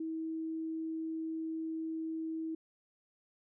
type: tone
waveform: sine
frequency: 321.7 Hz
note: E4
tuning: 42 cents flat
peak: -35 dBFS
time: 0-2.55 s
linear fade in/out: 5 ms
effects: none